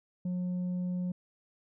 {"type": "tone with tanh clipping", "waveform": "sine", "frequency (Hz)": 180, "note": "F#3", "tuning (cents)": -47, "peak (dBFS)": -31, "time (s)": [0.25, 1.12], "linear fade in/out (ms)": 5, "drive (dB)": 3, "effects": []}